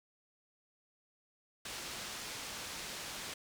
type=low-pass noise; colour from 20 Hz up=white; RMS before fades=-44 dBFS; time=1.65-3.34 s; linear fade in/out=5 ms; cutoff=6200 Hz; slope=12 dB/octave; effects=none